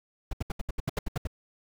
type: noise bursts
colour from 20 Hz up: brown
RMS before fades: -29 dBFS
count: 11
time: 0.31-1.272 s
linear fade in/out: 5 ms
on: 22 ms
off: 72 ms
effects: none